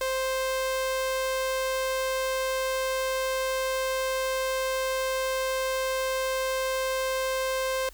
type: tone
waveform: sawtooth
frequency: 524 Hz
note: C5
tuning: 2 cents sharp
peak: -22 dBFS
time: 0.01-7.89 s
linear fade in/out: 2 ms
effects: added 43 Hz sine -47 dBFS peak until 7.93 s + white hiss -55 dBFS RMS until 7.93 s